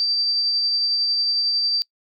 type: tone with tremolo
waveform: sine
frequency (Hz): 4670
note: D8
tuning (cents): -11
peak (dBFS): -17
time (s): 0-1.82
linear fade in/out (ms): 0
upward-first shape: triangle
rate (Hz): 11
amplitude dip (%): 25
effects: noise-tail reverb RT60 0.1 s tail -25 dB re dry